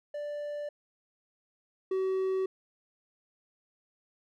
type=tone pair in turn; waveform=triangle; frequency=587.3 / 379.1 Hz; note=D5 / F#4; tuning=0 / +42 cents; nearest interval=minor sixth; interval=758 cents; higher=first; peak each=-32 / -25 dBFS; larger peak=second; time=0.14-0.69 / 1.91-2.46 s; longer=neither; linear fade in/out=5 ms; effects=none